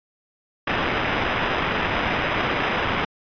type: noise with sample-and-hold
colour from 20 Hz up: violet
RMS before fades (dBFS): -23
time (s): 0.67-3.05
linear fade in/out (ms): 5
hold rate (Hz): 4410
effects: resampled to 11025 Hz